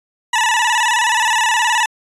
20% pulse tone with vibrato, 920 Hz, A#5, 23 cents flat, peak -8 dBFS, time 0.33-1.86 s, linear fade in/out 5 ms, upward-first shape square, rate 19 Hz, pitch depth 84 cents each way, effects resampled to 24000 Hz

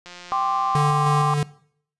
click train, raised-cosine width 0.2 ms, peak -23 dBFS, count 133, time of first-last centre 0.06-0.806 s, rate 177 Hz
sine chord, G suspended fourth, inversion none, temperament equal, 784 / 1046.5 / 1174.7 Hz, G5 / C6 / D6, 0 / 0 / 0 cents, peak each -24 dBFS, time 0.32-1.34 s, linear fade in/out 0 ms
square tone with tremolo, 146.83 Hz, D3, in tune, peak -19 dBFS, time 0.75-1.43 s, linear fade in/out 2 ms, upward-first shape square, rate 3.2 Hz, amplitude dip 25%
effects noise-tail reverb RT60 0.6 s tail -20 dB re dry + resampled to 24000 Hz

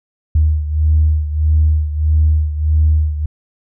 sine beating tone pair, 76.7 / 78.3 Hz, D#2 / D#2, -24 / +11 cents, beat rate 1.6 Hz, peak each -11 / -16 dBFS, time 0.35-3.26 s, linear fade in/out 5 ms, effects tanh soft clip ceiling -3 dBFS

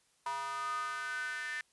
square tone with high-pass filter sweep, 137.3 Hz, C#3, 16 cents flat, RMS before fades -38 dBFS, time 0.26-1.61 s, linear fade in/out 2 ms, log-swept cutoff 1000 to 1800 Hz, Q 8.2, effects white hiss -71 dBFS RMS until 1.72 s + resampled to 24000 Hz

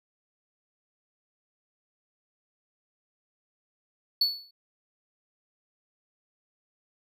triangle tone with exponential decay, 4435 Hz, C#8, in tune, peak -17 dBFS, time 4.21-4.51 s, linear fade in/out 5 ms, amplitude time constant 64 ms, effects none

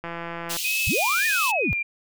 click train, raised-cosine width 0.5 ms, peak -18 dBFS, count 90, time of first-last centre 0.04-0.567 s, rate 169 Hz
pink high-pass noise, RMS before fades -29 dBFS, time 0.49-1.52 s, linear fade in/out 20 ms, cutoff 2600 Hz, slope 48 dB/octave
sine tone with vibrato, 2489 Hz, D#7, in tune, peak -23 dBFS, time 0.64-1.83 s, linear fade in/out 10 ms, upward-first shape sine, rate 1.5 Hz, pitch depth 78 cents each way
sine linear two-way sweep, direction up then down, 47.47 to 1852 to 47.47 Hz, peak -23 dBFS, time 0.87-1.73 s, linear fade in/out 0 ms, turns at 1.26 s
effects none

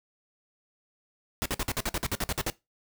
pink noise bursts, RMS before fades -29 dBFS, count 13, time 1.42-2.5 s, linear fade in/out 0 ms, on 36 ms, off 51 ms, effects noise-tail reverb RT60 0.2 s tail -19 dB re dry

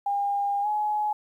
sine tone with pitch glide, 806 to 843.1 Hz, G5 to G#5, +48 to +26 cents, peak -23 dBFS, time 0.06-1.13 s, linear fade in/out 5 ms, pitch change +78 cents, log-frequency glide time 0.62-0.67 s, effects 10-bit

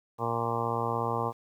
harmonic tone, 116.54 Hz, A#2, in tune, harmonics 1 / 2 / 3 / 4 / 5 / 6 / 7 / 8 / 9 / 10, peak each -35 / -39 / -40 / -34 / -39 / -39 / -35 / -37 / -34 / -38 dBFS, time 0.18-1.33 s, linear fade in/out 50 ms, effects 10-bit

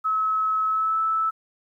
sine tone with pitch glide, 1290 to 1311.8 Hz, E6 to E6, -38 to -9 cents, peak -20 dBFS, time 0.04-1.31 s, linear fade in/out 20 ms, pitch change +29 cents, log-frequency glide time 0.66-0.99 s, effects 10-bit

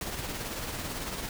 pink noise with tremolo, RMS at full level -34 dBFS, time 0.01-1.29 s, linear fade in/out 2 ms, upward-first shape triangle, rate 18 Hz, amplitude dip 45%, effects none

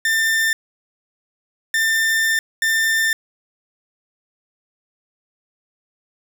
40% pulse tone bursts at uneven times, 1793 Hz, A6, 32 cents sharp, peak -15 dBFS, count 3, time 0.05-0.53 / 1.74-2.39 / 2.62-3.13 s, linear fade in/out 2 ms, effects none

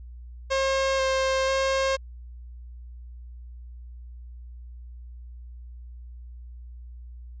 sawtooth tone with pitch steps, 537 / 530 / 536 Hz, C5 / C5 / C5, +45 / +22 / +42 cents, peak -18 dBFS, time 0.5-1.97 s, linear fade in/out 20 ms, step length 490 ms, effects added 60 Hz sine -39 dBFS peak until 7.4 s + resampled to 16000 Hz

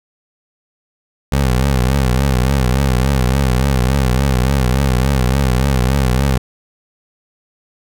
20% pulse tone with vibrato, 65.41 Hz, C2, in tune, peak -7 dBFS, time 1.32-6.38 s, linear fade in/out 5 ms, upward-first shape triangle, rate 3.5 Hz, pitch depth 140 cents each way, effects none

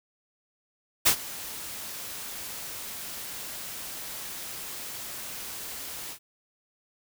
white noise with ADSR envelope, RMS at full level -18 dBFS, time 1.05-6.19 s, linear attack 19 ms, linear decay 86 ms, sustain -20 dB, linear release 84 ms, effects none

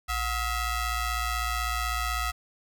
sawtooth ring-modulated tone, 668 Hz, E5, 23 cents sharp, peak -20 dBFS, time 0.08-2.32 s, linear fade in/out 20 ms, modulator 610 Hz, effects none

